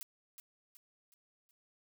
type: noise with echo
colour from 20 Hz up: blue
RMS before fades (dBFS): -44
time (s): 0.01-0.03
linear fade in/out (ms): 0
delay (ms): 370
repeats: 4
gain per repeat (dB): -7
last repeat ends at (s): 1.51
effects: none